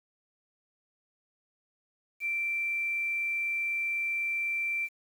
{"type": "tone with quantisation", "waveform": "sine", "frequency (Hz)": 2348, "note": "D7", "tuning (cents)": -1, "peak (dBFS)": -28, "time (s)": [2.2, 4.89], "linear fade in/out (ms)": 50, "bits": 9, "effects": []}